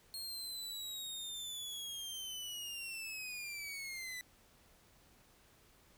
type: linear sweep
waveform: sawtooth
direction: down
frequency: 4267 to 1975.5 Hz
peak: -39 dBFS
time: 0.14-4.21 s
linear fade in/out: 0 ms
effects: pink hiss -66 dBFS RMS until 5.97 s